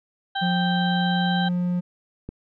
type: harmonic tone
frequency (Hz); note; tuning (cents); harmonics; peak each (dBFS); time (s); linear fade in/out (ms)
784; G5; 0; 1 / 2 / 4 / 5; -26 / -29 / -32 / -33; 0.35-1.49; 10
type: tone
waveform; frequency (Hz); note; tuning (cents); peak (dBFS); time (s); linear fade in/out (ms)
triangle; 177.8; F3; +31; -19; 0.41-1.81; 20
type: click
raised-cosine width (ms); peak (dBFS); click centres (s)
3; -20; 2.29
effects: none